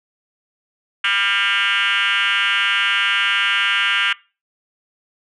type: tone with frequency modulation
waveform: sine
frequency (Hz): 2206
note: C#7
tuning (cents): -9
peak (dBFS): -13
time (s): 1.04-4.13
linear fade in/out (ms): 5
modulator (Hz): 203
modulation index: 4.5
effects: noise-tail reverb RT60 0.3 s tail -22 dB re dry + tanh soft clip ceiling -12 dBFS